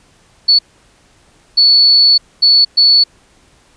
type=tone bursts at uneven times; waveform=sine; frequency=4435 Hz; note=C#8; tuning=in tune; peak=-5 dBFS; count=4; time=0.48-0.59 / 1.57-2.18 / 2.42-2.65 / 2.77-3.04 s; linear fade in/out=10 ms; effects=pink hiss -50 dBFS RMS until 3.76 s + resampled to 22050 Hz